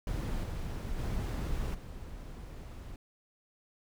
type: noise with level steps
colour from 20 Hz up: brown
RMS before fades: -34 / -37 / -34 / -44 dBFS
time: 0.07-2.96 s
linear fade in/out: 2 ms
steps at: 0.43 / 0.98 / 1.74 s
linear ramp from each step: 10 ms
effects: none